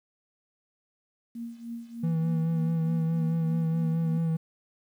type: tone with tremolo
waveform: sine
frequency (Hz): 233.1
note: A#3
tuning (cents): 0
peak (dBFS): -32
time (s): 1.35-4.18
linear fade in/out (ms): 5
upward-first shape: triangle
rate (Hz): 3.3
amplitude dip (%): 85
type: tone with vibrato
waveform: triangle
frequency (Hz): 163.5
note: E3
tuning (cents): -14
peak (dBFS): -22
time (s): 2.03-4.37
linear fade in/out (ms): 10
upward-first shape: sine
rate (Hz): 4.7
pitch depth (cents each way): 24
effects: 10-bit